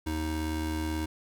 square tone pair together, 78.4 / 313.6 Hz, D#2 / D#4, +14 / +14 cents, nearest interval 2 octaves, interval 2400 cents, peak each -33 / -33 dBFS, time 0.06-1.06 s, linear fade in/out 10 ms, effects none

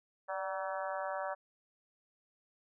harmonic tone with a mistuned harmonic, 190 Hz, F#3, 46 cents sharp, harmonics 3 / 4 / 5 / 6 / 7 / 8 / 9, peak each -39 / -41 / -43 / -45 / -46 / -47 / -48 dBFS, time 0.28-1.35 s, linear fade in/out 20 ms, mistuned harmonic 3, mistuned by +39 cents, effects none

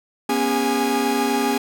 45% pulse tone cluster, 242.6 / 274.8 / 405.8 / 832 Hz, B3 / C#4 / G#4 / G#5, -31 / -15 / -40 / +3 cents, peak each -24 dBFS, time 0.29-1.58 s, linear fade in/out 5 ms, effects none

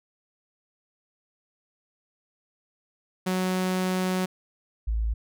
sawtooth / sine tone pair in turn, 185 / 55.12 Hz, F#3 / A1, 0 / +4 cents, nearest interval octave + major sixth, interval 2096 cents, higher first, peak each -20 / -23 dBFS, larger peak first, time 3.26-4.26 / 4.87-5.14 s, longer first, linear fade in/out 10 ms, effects none

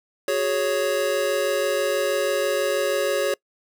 square chord, F# suspended second, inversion none, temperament just, 370 / 416.2 / 555 Hz, F#4 / G#4 / C#5, 0 / +4 / +2 cents, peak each -29 / -27 / -23 dBFS, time 0.28-3.34 s, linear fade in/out 2 ms, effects noise-tail reverb RT60 0.1 s tail -25 dB re dry

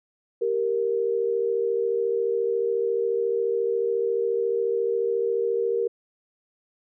sine tone pair together, 392.1 / 466.3 Hz, G4 / A#4, 0 / +1 cents, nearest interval minor third, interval 301 cents, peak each -26 / -23 dBFS, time 0.41-5.88 s, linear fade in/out 10 ms, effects none

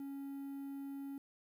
triangle tone with quantisation, 277.2 Hz, C#4, in tune, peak -40 dBFS, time 0-1.18 s, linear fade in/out 2 ms, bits 11, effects none

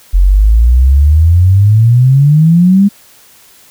sine exponential sweep, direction up, 43.65 to 205.1 Hz, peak -3 dBFS, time 0.13-2.89 s, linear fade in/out 20 ms, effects white hiss -42 dBFS RMS until 3.7 s

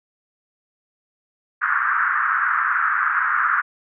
white band-pass noise, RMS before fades -20 dBFS, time 1.61-3.62 s, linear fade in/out 20 ms, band 1200 to 1600 Hz, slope 48 dB/octave, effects none

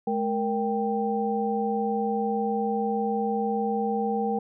sine tone cluster, 213.4 / 466.7 / 785 Hz, G#3 / A#4 / G5, +47 / +2 / +2 cents, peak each -28 dBFS, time 0.07-4.39 s, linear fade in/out 5 ms, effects none

